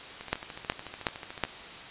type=two click trains; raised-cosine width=0.3 ms; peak=-9 / -23 dBFS; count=4 / 18; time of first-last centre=0.33-1.437 / 0.21-1.451 s; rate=2.71 / 13.7 Hz; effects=white hiss -43 dBFS RMS until 1.9 s + resampled to 8000 Hz